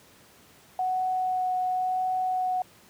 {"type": "tone with vibrato", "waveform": "sine", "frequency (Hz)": 740, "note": "F#5", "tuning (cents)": 0, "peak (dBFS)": -24, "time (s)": [0.79, 2.62], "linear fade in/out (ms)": 2, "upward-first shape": "sine", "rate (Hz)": 0.94, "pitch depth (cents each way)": 8, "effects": ["pink hiss -55 dBFS RMS until 2.89 s", "high-pass 100 Hz 12 dB/octave"]}